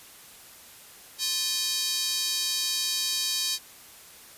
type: tone with high-pass filter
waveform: square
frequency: 350.7 Hz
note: F4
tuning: 7 cents sharp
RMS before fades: -28 dBFS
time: 1.18-3.59 s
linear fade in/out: 50 ms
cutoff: 4400 Hz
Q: 2.2
effects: white hiss -49 dBFS RMS until 4.37 s + resampled to 32000 Hz